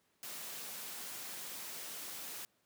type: noise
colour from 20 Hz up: white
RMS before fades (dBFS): -45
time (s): 0.23-2.45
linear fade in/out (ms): 0
effects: pink hiss -75 dBFS RMS until 2.65 s + high-pass 150 Hz 12 dB/octave